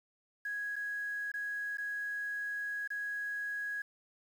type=tone with dropouts; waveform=triangle; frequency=1661.2 Hz; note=G#6; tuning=in tune; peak=-31 dBFS; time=0.45-3.82 s; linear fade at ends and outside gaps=5 ms; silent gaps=0.758-0.763 / 1.318-1.339 / 1.772-1.782 / 2.876-2.903 s; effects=tanh soft clip ceiling -33 dBFS + 10-bit